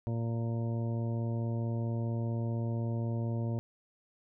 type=harmonic tone; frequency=115.6 Hz; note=A#2; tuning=14 cents flat; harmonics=1 / 2 / 3 / 4 / 5 / 6 / 8; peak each=-31 / -38 / -43 / -47 / -45 / -51 / -52 dBFS; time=0.07-3.59 s; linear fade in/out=0 ms; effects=none